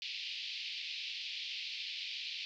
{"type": "band-pass noise", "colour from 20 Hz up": "pink", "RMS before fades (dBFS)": -42, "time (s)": [0.02, 2.45], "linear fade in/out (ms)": 0, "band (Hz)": [2400, 4800], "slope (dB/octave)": 48, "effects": []}